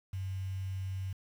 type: tone with quantisation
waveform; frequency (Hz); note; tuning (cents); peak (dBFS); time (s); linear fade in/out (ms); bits
sine; 95.1; F#2; +48; -34; 0.13-1.13; 5; 9
effects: none